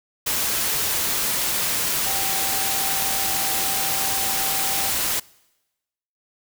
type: tone in noise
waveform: sine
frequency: 779 Hz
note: G5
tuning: 11 cents flat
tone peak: -31 dBFS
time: 2.06-4.9 s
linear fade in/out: 10 ms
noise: white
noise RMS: -23 dBFS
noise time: 0.26-5.2 s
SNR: -11 dB
effects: noise-tail reverb RT60 1.0 s tail -24 dB re dry